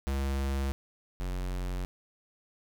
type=tone pair in turn; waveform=square; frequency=68.2 / 45.52 Hz; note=C#2 / F#1; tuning=-28 / -28 cents; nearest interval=perfect fifth; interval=700 cents; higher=first; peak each=-29 / -32 dBFS; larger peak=first; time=0.07-0.72 / 1.2-1.85 s; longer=neither; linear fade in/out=0 ms; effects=11-bit